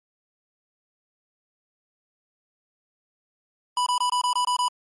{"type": "tone bursts", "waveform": "square", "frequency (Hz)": 987.8, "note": "B5", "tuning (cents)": 0, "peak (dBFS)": -21, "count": 8, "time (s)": [3.77, 4.682], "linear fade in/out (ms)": 2, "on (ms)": 93, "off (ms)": 24, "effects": ["MP3 48 kbps"]}